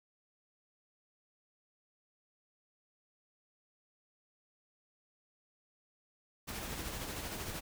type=noise with tremolo; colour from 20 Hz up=pink; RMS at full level=-40 dBFS; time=6.47-7.61 s; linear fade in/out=20 ms; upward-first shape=sine; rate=13 Hz; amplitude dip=35%; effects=none